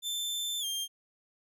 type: tone with pitch glide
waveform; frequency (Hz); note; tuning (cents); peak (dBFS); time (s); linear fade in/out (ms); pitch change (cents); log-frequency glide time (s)
sawtooth; 3545 to 3195; A7 to G7; +12 to +32; -29; 0.02-0.88; 50; -180; 0.6-0.65
effects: none